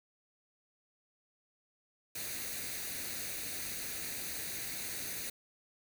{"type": "noise with comb filter", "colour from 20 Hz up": "white", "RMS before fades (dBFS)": -40, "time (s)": [2.15, 5.3], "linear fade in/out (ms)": 5, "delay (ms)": 0.47, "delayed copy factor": 0.6, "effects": []}